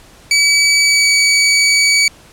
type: tone with pitch glide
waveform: 20% pulse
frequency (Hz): 2287 to 2273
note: D7 to C#7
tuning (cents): -47 to +43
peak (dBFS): -4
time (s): 0.31-2.08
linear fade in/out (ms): 2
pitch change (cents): -10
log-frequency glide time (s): 0.83-1.1
effects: pink hiss -43 dBFS RMS until 2.32 s + low-pass 11000 Hz 12 dB/octave